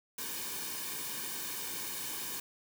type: noise with comb filter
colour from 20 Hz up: white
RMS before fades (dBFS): -39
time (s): 0.18-2.4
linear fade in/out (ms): 5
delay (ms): 1.5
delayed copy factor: -0.75
effects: none